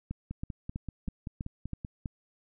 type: two click trains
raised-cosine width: 5 ms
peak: -22 / -24 dBFS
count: 7 / 9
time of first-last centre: 0.11-2.058 / 0.31-1.848 s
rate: 3.08 / 5.2 Hz
effects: none